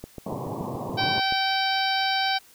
click train, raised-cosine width 2 ms, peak -22 dBFS, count 10, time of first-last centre 0.04-1.324 s, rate 7.01 Hz
pink band-pass noise, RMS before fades -32 dBFS, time 0.26-1.2 s, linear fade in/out 5 ms, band 100 to 1100 Hz, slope 96 dB/octave
harmonic tone, 772 Hz, G5, 27 cents flat, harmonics 1 / 2 / 3 / 4 / 5 / 6 / 7, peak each -25 / -29 / -32 / -31 / -31 / -31 / -36 dBFS, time 0.97-2.39 s, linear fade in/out 20 ms
effects white hiss -54 dBFS RMS until 2.54 s

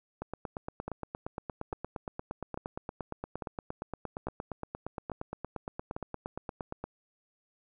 two click trains, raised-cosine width 1 ms, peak -22 / -22 dBFS, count 58 / 7, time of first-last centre 0.22-6.84 / 0.88-5.965 s, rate 8.61 / 1.18 Hz, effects none

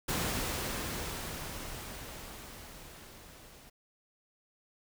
pink noise with level ramp, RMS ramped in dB -32 to -55 dBFS, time 0.08-3.7 s, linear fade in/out 10 ms, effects none

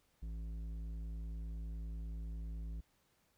square tone with low-pass filter, 55 Hz, A1, in tune, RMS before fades -43 dBFS, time 0.22-2.81 s, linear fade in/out 10 ms, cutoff 190 Hz, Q 0.65, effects pink hiss -75 dBFS RMS until 3.37 s

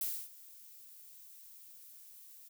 violet noise with ADSR envelope, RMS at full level -35 dBFS, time 0.01-2.49 s, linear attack 3 ms, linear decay 270 ms, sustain -20 dB, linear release 17 ms, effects none

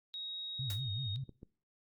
sine tone with pitch glide, 3781 to 3733 Hz, A#7 to A#7, +24 to +2 cents, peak -40 dBFS, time 0.14-1.16 s, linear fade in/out 0 ms, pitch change -22 cents, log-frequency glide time 0.73-0.84 s
sine tone with vibrato, 115.1 Hz, A#2, 22 cents flat, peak -36 dBFS, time 0.59-1.24 s, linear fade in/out 5 ms, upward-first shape sine, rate 5.3 Hz, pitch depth 300 cents each way
white noise with exponential decay, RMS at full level -40 dBFS, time 0.7-0.82 s, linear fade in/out 2 ms, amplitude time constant 26 ms
clicks, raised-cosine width 3 ms, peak -36 dBFS, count 2, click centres 1.293 / 1.431 s
effects noise-tail reverb RT60 0.4 s tail -22 dB re dry + Opus 48 kbps

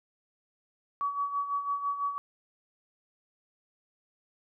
sine tone with tremolo, 1135 Hz, C#6, 41 cents sharp, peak -26 dBFS, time 1.01-2.18 s, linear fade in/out 0 ms, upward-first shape sine, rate 6 Hz, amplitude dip 65%, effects none

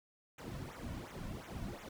brown noise with flanger, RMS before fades -45 dBFS, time 0.38-1.89 s, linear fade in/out 5 ms, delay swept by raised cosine 0.2 to 2.5 ms, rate 2.8 Hz, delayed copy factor -0.95, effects none

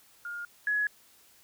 sine tone pair in turn, 1417 / 1685.1 Hz, F6 / G#6, +25 / +25 cents, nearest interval minor third, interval 300 cents, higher second, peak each -35 / -25 dBFS, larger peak second, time 0.25-0.45 / 0.67-0.87 s, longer neither, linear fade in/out 2 ms, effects white hiss -60 dBFS RMS until 1.43 s

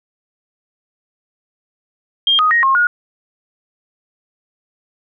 sine tone with pitch steps, 3210 / 1249 / 1876 / 1073 / 1440 Hz, G7 / D#6 / A#6 / C6 / F#6, +40 / +6 / +11 / +43 / -47 cents, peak -10 dBFS, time 2.27-2.87 s, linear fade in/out 2 ms, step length 120 ms, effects none

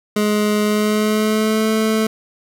25% pulse tone with pitch glide, 210 to 219 Hz, G#3 to A3, +19 to -8 cents, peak -11 dBFS, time 0.16-2.07 s, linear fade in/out 5 ms, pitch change +73 cents, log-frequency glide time 0.64-1.69 s, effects none

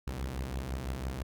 sawtooth beating tone pair, 60.6 / 66.6 Hz, B1 / C2, -32 / +31 cents, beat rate 6 Hz, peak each -35 / -32 dBFS, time 0.07-1.23 s, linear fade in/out 5 ms, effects none

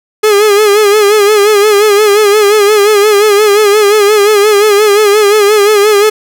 45% pulse tone with vibrato, 416 Hz, G#4, 3 cents sharp, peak -4 dBFS, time 0.23-6.1 s, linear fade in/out 10 ms, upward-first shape sine, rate 5.7 Hz, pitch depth 71 cents each way, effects none

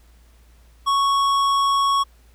sine tone with tanh clipping, 1108.7 Hz, C#6, in tune, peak -18 dBFS, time 0.86-2.04 s, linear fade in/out 20 ms, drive 14 dB, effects added 58 Hz sine -49 dBFS peak until 2.34 s + pink hiss -59 dBFS RMS until 2.34 s

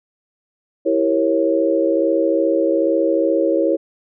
sine chord, E diminished seventh, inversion none, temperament equal with one note detuned, 329.6 / 392 / 466.2 / 547.4 Hz, E4 / G4 / Bb4 / Db5, 0 / 0 / 0 / -22 cents, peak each -18 / -23 / -21 / -18 dBFS, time 0.85-3.77 s, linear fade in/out 20 ms, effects none

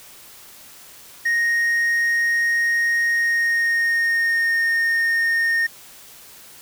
triangle tone with pitch glide, 1864.7 to 1839 Hz, A#6 to A#6, 0 to -24 cents, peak -15 dBFS, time 1.25-5.67 s, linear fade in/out 10 ms, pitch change -24 cents, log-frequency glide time 3.08-4.62 s, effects white hiss -44 dBFS RMS until 6.61 s

